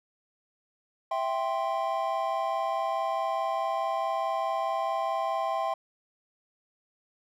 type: chord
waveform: triangle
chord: C major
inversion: first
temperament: equal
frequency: 659.3 / 784 / 1046.5 Hz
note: E5 / G5 / C6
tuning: 0 / 0 / 0 cents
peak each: -29 / -29 / -30 dBFS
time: 1.11-5.74 s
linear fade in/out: 5 ms
effects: none